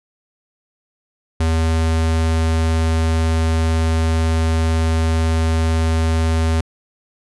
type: tone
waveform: square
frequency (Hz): 81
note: E2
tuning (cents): -30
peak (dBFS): -15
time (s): 1.4-6.61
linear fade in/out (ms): 5
effects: resampled to 24000 Hz